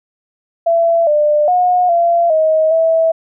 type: tone with pitch steps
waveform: sine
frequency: 671 / 597 / 722 / 684 / 631 / 652 Hz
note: E5 / D5 / F#5 / F5 / D#5 / E5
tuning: +31 / +28 / -43 / -36 / +24 / -19 cents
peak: -9 dBFS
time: 0.66-3.12 s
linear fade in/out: 10 ms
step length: 410 ms
effects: none